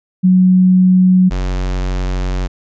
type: tone pair in turn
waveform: sine / square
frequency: 184.4 / 46.1 Hz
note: F#3 / F#1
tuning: -6 / -6 cents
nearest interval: 2 octaves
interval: 2400 cents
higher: first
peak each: -6 / -16 dBFS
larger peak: first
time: 0.23-1.3 / 1.3-2.48 s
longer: second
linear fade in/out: 20 ms
effects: resampled to 16000 Hz